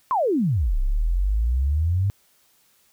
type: exponential two-way sweep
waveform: sine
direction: down then up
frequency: 1100 to 31.74 to 102.2 Hz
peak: -18 dBFS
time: 0.11-2.1 s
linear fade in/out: 0 ms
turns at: 0.78 s
effects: white hiss -61 dBFS RMS until 2.92 s